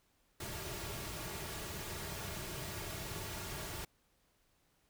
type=noise with comb filter; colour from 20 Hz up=pink; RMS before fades=-43 dBFS; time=0.4-3.85 s; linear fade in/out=5 ms; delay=3.9 ms; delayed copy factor=-0.55; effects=pink hiss -74 dBFS RMS until 4.89 s